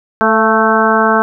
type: harmonic tone with a mistuned harmonic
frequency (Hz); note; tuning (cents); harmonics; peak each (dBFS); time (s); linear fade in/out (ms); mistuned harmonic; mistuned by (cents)
220; A3; 0; 1 / 2 / 3 / 4 / 5 / 6 / 7; -16 / -16 / -16 / -16 / -16 / -16 / -16; 0.21-1.22; 0; 3; +33
effects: none